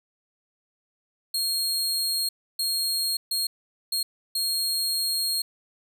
sawtooth tone bursts at uneven times, 4255 Hz, C8, 28 cents sharp, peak -21 dBFS, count 5, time 1.34-2.29 / 2.59-3.17 / 3.31-3.47 / 3.92-4.03 / 4.35-5.42 s, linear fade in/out 5 ms, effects none

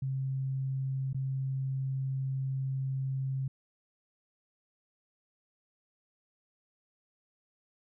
sine tone with dropouts, 133.6 Hz, C3, 36 cents sharp, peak -30 dBFS, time 0.02-3.48 s, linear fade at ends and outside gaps 5 ms, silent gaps 1.131-1.145 s, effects none

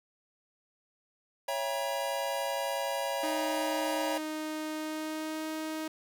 square chord, C# diminished seventh, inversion none, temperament just, 554.4 / 665.2 / 798.3 / 957.9 Hz, C#5 / E5 / G5 / Bb5, 0 / +16 / +31 / +47 cents, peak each -35 / -38 / -40 / -37 dBFS, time 1.48-4.18 s, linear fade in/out 5 ms
sawtooth tone with pitch glide, 310 to 314 Hz, D#4 to D#4, -6 to +16 cents, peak -30 dBFS, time 3.23-5.88 s, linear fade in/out 5 ms, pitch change +22 cents, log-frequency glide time 4.76-5.47 s
effects none

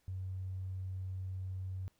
triangle tone with tanh clipping, 93.7 Hz, F#2, 22 cents sharp, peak -37 dBFS, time 0.08-1.88 s, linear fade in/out 0 ms, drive 2 dB, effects pink hiss -75 dBFS RMS until 1.99 s

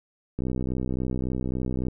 click train, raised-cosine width 3 ms, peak -16 dBFS, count 96, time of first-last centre 0.39-1.884 s, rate 63.6 Hz, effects none

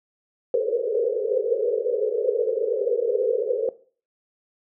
pink band-pass noise, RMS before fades -23 dBFS, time 0.54-3.69 s, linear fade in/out 2 ms, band 420 to 520 Hz, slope 96 dB/octave, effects noise-tail reverb RT60 0.4 s tail -17 dB re dry

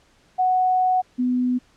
sine tone pair in turn, 740 / 249.6 Hz, F#5 / B3, 0 / +19 cents, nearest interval octave + perfect fifth, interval 1881 cents, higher first, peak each -16 / -18 dBFS, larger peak first, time 0.38-1.02 / 1.18-1.59 s, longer first, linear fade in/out 20 ms, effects pink hiss -58 dBFS RMS until 1.76 s + low-pass 7000 Hz 12 dB/octave

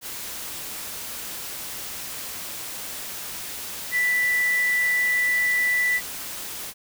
sine tone in noise, 1975.5 Hz, B6, in tune, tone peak -19 dBFS, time 3.91-6.01 s, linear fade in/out 50 ms, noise white, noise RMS -34 dBFS, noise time 0.01-6.74 s, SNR +12 dB, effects none

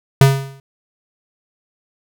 square tone with exponential decay, 136.3 Hz, C#3, 29 cents flat, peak -4 dBFS, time 0.21-0.6 s, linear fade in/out 2 ms, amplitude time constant 84 ms, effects none

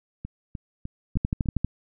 two click trains, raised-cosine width 5 ms, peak -21 / -11 dBFS, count 5 / 7, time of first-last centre 0.25-1.458 / 1.17-1.646 s, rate 3.31 / 12.6 Hz, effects none

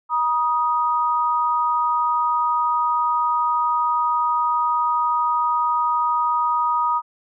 sine tone pair together, 956.7 / 1244.5 Hz, A#5 / D#6, +45 / 0 cents, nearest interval perfect fourth, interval 455 cents, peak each -20 dBFS, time 0.09-7.02 s, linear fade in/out 50 ms, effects none

